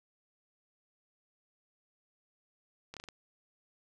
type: slowing click train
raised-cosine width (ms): 0.2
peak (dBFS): -27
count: 5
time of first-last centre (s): 2.94-3.087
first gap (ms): 27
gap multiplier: 1.21
effects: none